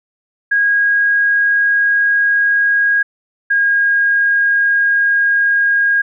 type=tone pair in turn; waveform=sine; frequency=1639 / 1629.6 Hz; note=G#6 / G#6; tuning=-23 / -33 cents; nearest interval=unison; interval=10 cents; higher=first; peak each=-10 dBFS; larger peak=neither; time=0.51-3.03 / 3.5-6.02 s; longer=neither; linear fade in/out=10 ms; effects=none